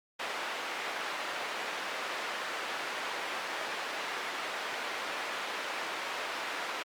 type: band-pass noise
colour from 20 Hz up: white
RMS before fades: -37 dBFS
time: 0.19-6.83 s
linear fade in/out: 10 ms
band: 440 to 2200 Hz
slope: 12 dB/octave
effects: Opus 48 kbps